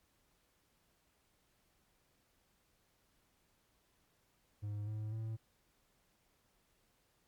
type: tone with pitch steps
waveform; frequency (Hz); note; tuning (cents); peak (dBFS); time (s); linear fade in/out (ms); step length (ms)
triangle; 103.83 / 107.43 / 111.15; G#2 / A2 / A2; 0 / -41 / +18; -36; 4.62-5.37; 20; 250
effects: pink hiss -75 dBFS RMS until 7.27 s + MP3 96 kbps